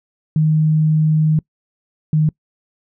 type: tone pair in turn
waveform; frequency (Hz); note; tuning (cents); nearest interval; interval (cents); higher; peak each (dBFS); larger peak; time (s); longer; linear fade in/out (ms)
sine; 155.56 / 154.49; D#3 / D#3; 0 / -12; unison; 12; first; -11; neither; 0.36-1.39 / 2.13-2.29; first; 2
effects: noise-tail reverb RT60 0.1 s tail -25 dB re dry